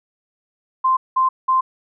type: tone bursts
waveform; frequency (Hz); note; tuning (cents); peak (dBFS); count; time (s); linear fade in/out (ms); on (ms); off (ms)
sine; 1043; C6; -6; -13; 3; 0.84-1.61; 10; 130; 190
effects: none

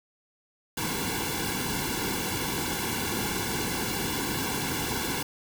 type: noise with comb filter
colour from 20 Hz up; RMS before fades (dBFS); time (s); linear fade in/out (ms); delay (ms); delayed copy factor
pink; -30; 0.77-5.23; 5; 1.6; -0.95
effects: none

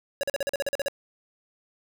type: tone bursts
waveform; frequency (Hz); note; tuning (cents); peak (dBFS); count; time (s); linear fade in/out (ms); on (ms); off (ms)
square; 559; C#5; +14; -25; 11; 0.21-0.883; 0; 23; 42
effects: none

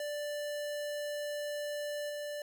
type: tone with level steps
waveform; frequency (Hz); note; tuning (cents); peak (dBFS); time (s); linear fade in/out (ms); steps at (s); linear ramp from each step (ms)
square; 588; D5; +2; -36 / -38; 0-2.42; 2; 2.09; 10
effects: none

